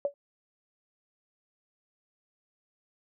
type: tone with exponential decay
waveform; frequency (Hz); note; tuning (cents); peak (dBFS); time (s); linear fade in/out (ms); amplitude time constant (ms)
sine; 568; C#5; +42; -21; 0.05-0.14; 1; 18
effects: none